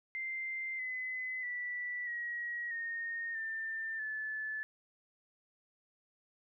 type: tone with pitch steps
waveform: sine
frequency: 2087 / 2024 / 1963.1 / 1903.9 / 1846.5 / 1790.8 / 1736.8 Hz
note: C7 / B6 / B6 / A#6 / A#6 / A6 / A6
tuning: -5 / +42 / -11 / +36 / -17 / +30 / -23 cents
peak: -36 dBFS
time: 0.15-4.63 s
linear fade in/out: 0 ms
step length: 640 ms
effects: none